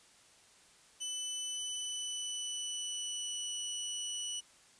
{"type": "tone with pitch glide", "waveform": "20% pulse", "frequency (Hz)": [3000, 2954], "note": ["F#7", "F#7"], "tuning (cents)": [23, -3], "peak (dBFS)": -31, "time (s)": [1, 4.41], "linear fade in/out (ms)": 20, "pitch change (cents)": -26, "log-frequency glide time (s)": [1.5, 3.6], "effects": ["white hiss -62 dBFS RMS until 4.79 s", "resampled to 22050 Hz"]}